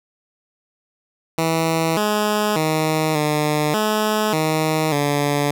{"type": "tone with pitch steps", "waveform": "10% pulse", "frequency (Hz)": [162.8, 210.5, 156.8, 150.6, 214.3, 156.9, 144.5], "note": ["E3", "G#3", "D#3", "D3", "A3", "D#3", "D3"], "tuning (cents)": [-21, 24, 14, 44, -45, 15, -28], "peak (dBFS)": -9, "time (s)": [1.38, 5.51], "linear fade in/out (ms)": 2, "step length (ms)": 590, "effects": []}